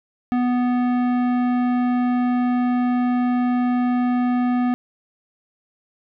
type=tone with tanh clipping; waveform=sine; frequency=246.9 Hz; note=B3; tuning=in tune; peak=-19 dBFS; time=0.32-4.74 s; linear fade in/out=0 ms; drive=15 dB; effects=none